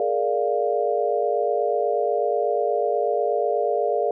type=chord; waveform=sine; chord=Bb dominant seventh; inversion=third; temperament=equal with one note detuned; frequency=418 / 466.2 / 587.3 / 698.5 Hz; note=Ab4 / Bb4 / D5 / F5; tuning=+11 / 0 / 0 / 0 cents; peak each=-25 dBFS; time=0-4.11 s; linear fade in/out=2 ms; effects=none